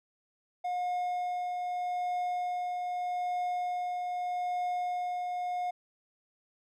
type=tone with tremolo; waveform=triangle; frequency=718 Hz; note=F5; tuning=48 cents sharp; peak=-27 dBFS; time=0.64-5.71 s; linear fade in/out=10 ms; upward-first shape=triangle; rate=0.81 Hz; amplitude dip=30%; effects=none